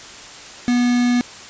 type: tone with quantisation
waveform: triangle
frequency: 243.8 Hz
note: B3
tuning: 22 cents flat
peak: -12 dBFS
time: 0.68-1.21 s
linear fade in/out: 0 ms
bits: 4
effects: white hiss -37 dBFS RMS until 1.49 s + resampled to 16000 Hz